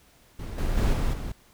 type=noise with level steps; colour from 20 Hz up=brown; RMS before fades=-34 / -26 / -22 / -25 / -32 dBFS; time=0.39-1.32 s; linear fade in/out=5 ms; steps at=0.58 / 0.77 / 0.93 / 1.13 s; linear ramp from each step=5 ms; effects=pink hiss -58 dBFS RMS until 1.53 s